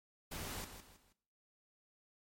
pink noise with echo, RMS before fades -44 dBFS, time 0.31-0.65 s, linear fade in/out 10 ms, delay 160 ms, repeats 3, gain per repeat -9 dB, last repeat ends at 1.13 s, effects noise-tail reverb RT60 0.6 s tail -17 dB re dry + MP3 64 kbps

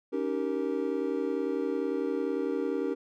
triangle chord, Eb dominant seventh, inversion third, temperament just, 280 / 311.1 / 388.9 / 466.7 Hz, Db4 / Eb4 / G4 / Bb4, +18 / 0 / -14 / +2 cents, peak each -31 / -33 / -31 / -31 dBFS, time 0.12-2.95 s, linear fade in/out 20 ms, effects none

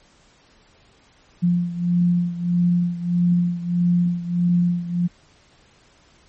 sine beating tone pair, 174.61 / 176.21 Hz, F3 / F3, 0 / +16 cents, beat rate 1.6 Hz, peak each -18 / -22 dBFS, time 1.42-5.08 s, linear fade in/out 20 ms, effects pink hiss -55 dBFS RMS until 6.28 s + MP3 32 kbps

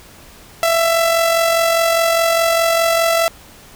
sawtooth tone with amplitude modulation, 666 Hz, E5, 18 cents sharp, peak -7 dBFS, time 0.63-3.28 s, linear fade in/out 0 ms, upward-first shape sine, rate 44.9 Hz, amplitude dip 40%, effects pink hiss -42 dBFS RMS until 3.75 s

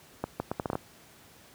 accelerating click train, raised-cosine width 1 ms, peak -15 dBFS, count 8, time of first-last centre 0.24-0.754 s, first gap 160 ms, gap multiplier 0.72, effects pink hiss -55 dBFS RMS until 1.54 s + high-pass 80 Hz 12 dB/octave

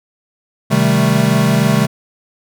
square chord, A half-diminished seventh, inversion first, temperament equal with one note detuned, 130.81 / 156.74 / 196 / 220 Hz, C3 / Eb3 / G3 / A3, 0 / +13 / 0 / 0 cents, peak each -17 dBFS, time 0.7-1.87 s, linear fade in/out 20 ms, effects none

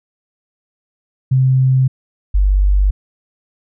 sine tone pair in turn, 130.81 / 48.67 Hz, C3 / G1, 0 / -12 cents, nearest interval octave + perfect fourth, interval 1712 cents, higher first, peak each -9 dBFS, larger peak neither, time 1.31-1.88 / 2.34-2.91 s, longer neither, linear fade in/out 10 ms, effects none

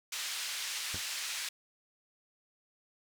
pink band-pass noise, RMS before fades -38 dBFS, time 0.12-1.49 s, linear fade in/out 5 ms, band 2300 to 8600 Hz, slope 12 dB/octave
sawtooth tone with exponential decay, 92 Hz, F#2, 9 cents flat, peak -33 dBFS, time 0.94-1.02 s, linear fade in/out 0 ms, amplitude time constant 17 ms
effects none

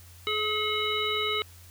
harmonic tone with a mistuned harmonic, 425.5 Hz, G#4, 42 cents sharp, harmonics 1 / 3 / 5 / 7 / 9, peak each -32 / -32 / -32 / -32 / -32 dBFS, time 0.27-1.42 s, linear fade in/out 0 ms, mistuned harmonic 5, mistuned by +26 cents, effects added 87 Hz sine -49 dBFS peak until 1.7 s + white hiss -54 dBFS RMS until 1.7 s

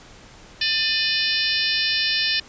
harmonic tone with a mistuned harmonic, 594 Hz, D5, 20 cents sharp, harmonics 3 / 4 / 5 / 6 / 7 / 8 / 9, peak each -27 / -27 / -27 / -27 / -27 / -27 / -27 dBFS, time 0.61-2.4 s, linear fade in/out 5 ms, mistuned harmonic 4, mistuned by +76 cents, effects pink hiss -46 dBFS RMS until 2.48 s + resampled to 16000 Hz

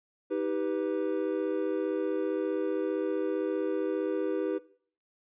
triangle chord, Eb augmented, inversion none, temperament equal with one note detuned, 316.7 / 392 / 493.9 Hz, Eb4 / G4 / B4, +31 / 0 / 0 cents, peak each -30 dBFS, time 0.3-4.59 s, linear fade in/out 20 ms, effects noise-tail reverb RT60 0.5 s tail -18 dB re dry + resampled to 8000 Hz

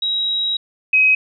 sine tone pair in turn, 3837 / 2534 Hz, A#7 / D#7, +49 / +31 cents, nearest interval perfect fifth, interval 718 cents, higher first, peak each -17 / -10 dBFS, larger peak second, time 0.02-0.57 / 0.93-1.15 s, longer first, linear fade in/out 5 ms, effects none

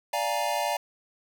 square chord, Bb dominant seventh, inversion first, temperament equal, 587.3 / 698.5 / 830.6 / 932.3 Hz, D5 / F5 / Ab5 / Bb5, 0 / 0 / 0 / 0 cents, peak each -32 dBFS, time 0.13-0.77 s, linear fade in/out 5 ms, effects none

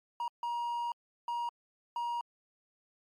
triangle tone bursts at uneven times, 949 Hz, A#5, 31 cents sharp, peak -30 dBFS, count 4, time 0.2-0.28 / 0.43-0.92 / 1.28-1.49 / 1.96-2.21 s, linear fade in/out 2 ms, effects MP3 64 kbps

